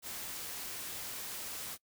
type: noise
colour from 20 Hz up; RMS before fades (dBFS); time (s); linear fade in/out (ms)
white; -42; 0.02-1.78; 50
effects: noise-tail reverb RT60 0.1 s tail -23 dB re dry